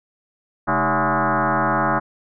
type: tone with frequency modulation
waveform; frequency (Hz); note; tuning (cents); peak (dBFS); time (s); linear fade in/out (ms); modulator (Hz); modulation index
sine; 215.6; A3; -35; -16; 0.67-2; 20; 176; 7.5
effects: none

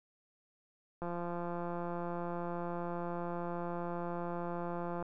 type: click train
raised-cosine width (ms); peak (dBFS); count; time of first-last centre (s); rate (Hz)
1; -26; 694; 1.02-5.026; 173
effects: none

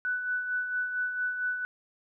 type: tone with tremolo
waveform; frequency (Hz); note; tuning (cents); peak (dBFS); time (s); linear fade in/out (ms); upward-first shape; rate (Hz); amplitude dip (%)
sine; 1490; F#6; +12; -26; 0.05-1.65; 0; sine; 4.4; 50
effects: none

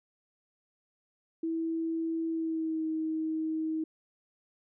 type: tone with pitch glide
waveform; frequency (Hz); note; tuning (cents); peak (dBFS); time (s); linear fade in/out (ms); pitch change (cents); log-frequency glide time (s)
sine; 326.9 to 316.9; E4 to D#4; -14 to +32; -29; 1.43-3.84; 5; -54; 2.29-2.86
effects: none

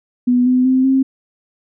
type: tone with pitch steps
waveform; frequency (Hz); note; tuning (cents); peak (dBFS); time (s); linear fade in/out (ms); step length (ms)
sine; 246.9 / 253.1 / 259.5 / 266; B3 / B3 / C4 / C4; 0 / +43 / -14 / +29; -10; 0.27-1.03; 10; 190
effects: none

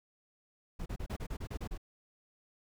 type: noise bursts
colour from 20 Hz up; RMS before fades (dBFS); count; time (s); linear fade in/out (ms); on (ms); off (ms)
brown; -38; 10; 0.79-1.778; 10; 70; 32
effects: none

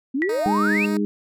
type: exponential sweep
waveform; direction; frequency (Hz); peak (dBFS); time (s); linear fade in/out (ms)
sine; up; 250.1 to 2794; -20; 0.14-0.86; 10
type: tone with exponential decay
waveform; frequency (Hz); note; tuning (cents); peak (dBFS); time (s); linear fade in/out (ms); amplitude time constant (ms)
sine; 1946; B6; -26; -18; 0.22-0.41; 0; 40
type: tone with vibrato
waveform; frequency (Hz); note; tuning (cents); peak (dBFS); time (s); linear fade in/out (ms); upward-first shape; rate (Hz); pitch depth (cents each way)
10% pulse; 311.1; D#4; 0; -22; 0.29-0.97; 2; sine; 5; 15
type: harmonic tone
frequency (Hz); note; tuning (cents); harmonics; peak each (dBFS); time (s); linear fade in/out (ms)
102.6; G#2; -21; 2 / 3 / 4; -21 / -25 / -27; 0.46-1.05; 0
effects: none

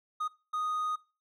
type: tone bursts at uneven times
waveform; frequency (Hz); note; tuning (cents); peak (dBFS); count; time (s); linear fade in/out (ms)
triangle; 1242; D#6; -3; -28; 2; 0.2-0.28 / 0.53-0.96; 10
effects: noise-tail reverb RT60 0.3 s tail -19 dB re dry

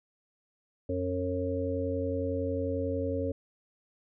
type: harmonic tone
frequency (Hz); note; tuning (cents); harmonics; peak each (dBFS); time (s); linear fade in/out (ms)
91; F#2; -28; 1 / 3 / 5 / 6; -34 / -34 / -34 / -34; 0.89-3.32; 5
effects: none

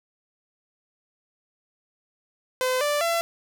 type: tone with pitch steps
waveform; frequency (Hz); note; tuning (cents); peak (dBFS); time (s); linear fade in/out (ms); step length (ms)
sawtooth; 511 / 587 / 674.3; C5 / D5 / E5; -41 / -1 / +39; -18; 2.61-3.21; 0; 200
effects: none

